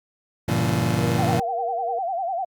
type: chord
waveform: 30% pulse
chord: G diminished seventh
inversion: none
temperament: just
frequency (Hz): 98 / 117.6 / 141.12 / 169.34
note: G2 / Bb2 / Db3 / Fb3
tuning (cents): 0 / +16 / +31 / +47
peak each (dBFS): -25 / -21 / -25 / -22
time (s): 0.48-1.4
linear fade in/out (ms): 5
type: tone with tremolo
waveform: sine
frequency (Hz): 473.6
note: A#4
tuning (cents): +27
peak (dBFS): -29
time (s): 0.98-1.99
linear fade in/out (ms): 5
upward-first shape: sine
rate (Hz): 3.4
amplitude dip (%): 40
type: tone with vibrato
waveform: sine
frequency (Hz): 726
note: F#5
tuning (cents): -33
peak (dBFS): -23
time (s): 1.18-2.45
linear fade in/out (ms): 10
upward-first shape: sine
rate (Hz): 10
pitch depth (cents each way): 140
effects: Opus 48 kbps